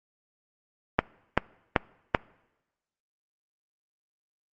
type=click train; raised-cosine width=0.5 ms; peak=-3 dBFS; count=4; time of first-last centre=0.99-2.148 s; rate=2.59 Hz; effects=noise-tail reverb RT60 1.0 s tail -24 dB re dry + Opus 32 kbps